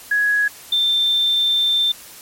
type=tone pair in turn; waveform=sine; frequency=1670 / 3570 Hz; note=G#6 / A7; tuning=+9 / +24 cents; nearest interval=octave + minor second; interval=1315 cents; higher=second; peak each=-14 dBFS; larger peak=neither; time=0.11-0.48 / 0.72-1.92 s; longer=second; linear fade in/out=5 ms; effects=white hiss -40 dBFS RMS until 2.21 s + MP3 64 kbps